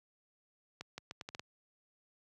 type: accelerating click train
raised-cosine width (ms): 0.2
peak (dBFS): -25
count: 7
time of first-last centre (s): 0.81-1.395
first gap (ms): 170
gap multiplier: 0.77
effects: high-pass 80 Hz 12 dB/octave